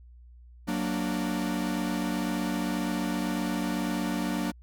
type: chord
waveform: 45% pulse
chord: Gb augmented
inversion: none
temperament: equal with one note detuned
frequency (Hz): 185 / 233.1 / 295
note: Gb3 / Bb3 / D4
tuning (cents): 0 / 0 / +8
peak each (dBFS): -32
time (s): 0.67-4.52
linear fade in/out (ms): 20
effects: added 60 Hz sine -48 dBFS peak until 4.62 s